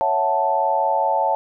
sine chord, F# minor seventh, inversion second, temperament equal, 554.4 / 659.3 / 740 / 880 Hz, C#5 / E5 / F#5 / A5, 0 / 0 / 0 / 0 cents, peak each -24 / -24 / -24 / -19 dBFS, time 0.01-1.35 s, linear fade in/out 0 ms, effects none

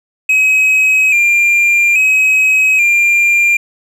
triangle tone with vibrato, 2466 Hz, D#7, 16 cents flat, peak -6 dBFS, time 0.29-3.57 s, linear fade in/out 5 ms, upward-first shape square, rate 0.6 Hz, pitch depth 54 cents each way, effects none

